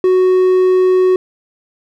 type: tone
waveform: triangle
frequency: 370 Hz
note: F#4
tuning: in tune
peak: -6 dBFS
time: 0.04-1.16 s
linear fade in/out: 2 ms
effects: none